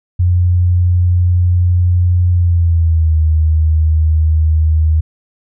sine tone with pitch glide, 88.8 to 78.66 Hz, F2 to D#2, +29 to +19 cents, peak -8 dBFS, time 0.19-5.01 s, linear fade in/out 10 ms, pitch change -210 cents, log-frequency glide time 2.31-3.17 s, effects none

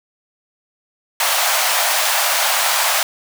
pink high-pass noise, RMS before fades -17 dBFS, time 1.2-3.03 s, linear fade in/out 2 ms, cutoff 620 Hz, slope 48 dB/octave, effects none

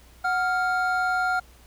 triangle tone pair together, 738.8 / 1396.9 Hz, F#5 / F6, -3 / 0 cents, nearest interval major seventh, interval 1103 cents, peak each -23 / -22 dBFS, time 0.24-1.4 s, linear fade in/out 10 ms, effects added 60 Hz sine -51 dBFS peak until 1.66 s + pink hiss -55 dBFS RMS until 1.66 s

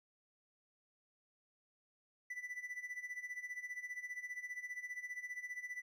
triangle tone with tremolo, 1982 Hz, B6, 6 cents sharp, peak -38 dBFS, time 2.3-5.82 s, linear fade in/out 5 ms, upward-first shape sine, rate 15 Hz, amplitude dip 80%, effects none

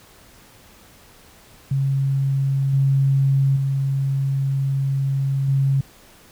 sine tone with level steps, 136.5 Hz, C#3, 26 cents flat, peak -17 / -14 / -18 / -15 dBFS, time 1.71-5.81 s, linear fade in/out 5 ms, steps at 2.73 / 3.56 / 5.48 s, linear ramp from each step 5 ms, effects pink hiss -49 dBFS RMS until 6.31 s

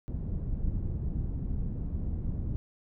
pink low-pass noise, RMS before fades -32 dBFS, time 0.08-2.56 s, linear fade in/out 0 ms, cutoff 160 Hz, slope 12 dB/octave, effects none

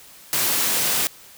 white high-pass noise, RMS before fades -21 dBFS, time 0.33-1.07 s, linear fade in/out 0 ms, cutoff 100 Hz, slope 24 dB/octave, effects white hiss -46 dBFS RMS until 1.37 s

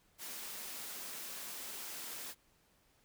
white high-pass noise, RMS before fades -45 dBFS, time 0.18-2.35 s, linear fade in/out 50 ms, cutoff 170 Hz, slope 24 dB/octave, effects pink hiss -71 dBFS RMS until 3.04 s

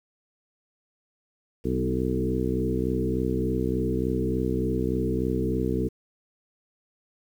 harmonic tone with a mistuned harmonic, 63.4 Hz, B1, 46 cents sharp, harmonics 1 / 2 / 3 / 4 / 5 / 6 / 7, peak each -31 / -31 / -31 / -31 / -31 / -31 / -31 dBFS, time 1.64-5.89 s, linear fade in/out 20 ms, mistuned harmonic 4, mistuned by -17 cents, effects 9-bit

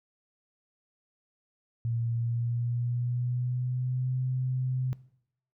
sine tone with pitch glide, 116.54 to 128.56 Hz, A#2 to C3, 0 to -30 cents, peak -27 dBFS, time 1.85-4.93 s, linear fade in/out 0 ms, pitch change +170 cents, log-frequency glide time 2.13-4.17 s, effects noise-tail reverb RT60 0.7 s tail -19 dB re dry

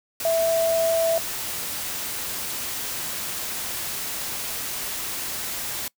sine tone in noise, 659.3 Hz, E5, in tune, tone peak -18 dBFS, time 0.25-1.18 s, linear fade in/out 2 ms, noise white, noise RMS -30 dBFS, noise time 0.2-5.88 s, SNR +9 dB, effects noise-tail reverb RT60 0.1 s tail -23 dB re dry

